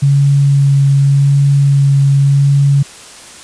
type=tone with vibrato; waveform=sine; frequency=139.7 Hz; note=C#3; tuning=14 cents sharp; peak=-6 dBFS; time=0.02-2.83 s; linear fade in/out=10 ms; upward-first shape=sine; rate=0.87 Hz; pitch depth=11 cents each way; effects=white hiss -34 dBFS RMS until 3.43 s + resampled to 22050 Hz